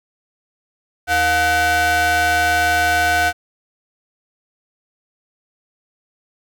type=ring-modulated tone; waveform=45% pulse; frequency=396.7 Hz; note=G4; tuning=21 cents sharp; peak=-11 dBFS; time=1.07-3.33 s; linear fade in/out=50 ms; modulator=1110 Hz; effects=none